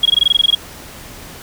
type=tone bursts; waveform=sine; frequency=3300 Hz; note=G#7; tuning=12 cents flat; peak=-6 dBFS; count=12; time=0.03-0.55 s; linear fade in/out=5 ms; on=25 ms; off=20 ms; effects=tanh soft clip ceiling -3 dBFS + pink hiss -35 dBFS RMS until 1.42 s